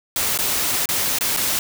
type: noise with dropouts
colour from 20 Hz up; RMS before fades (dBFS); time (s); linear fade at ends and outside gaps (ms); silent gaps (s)
white; -21; 0.16-1.59; 1; 0.376-0.388 / 0.857-0.889 / 1.186-1.209 / 1.365-1.371
effects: none